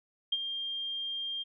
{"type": "tone with ADSR envelope", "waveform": "sine", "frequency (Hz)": 3200, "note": "G7", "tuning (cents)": 35, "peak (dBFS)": -24, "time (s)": [0.32, 1.44], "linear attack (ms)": 7, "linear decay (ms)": 38, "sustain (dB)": -9, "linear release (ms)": 24, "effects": []}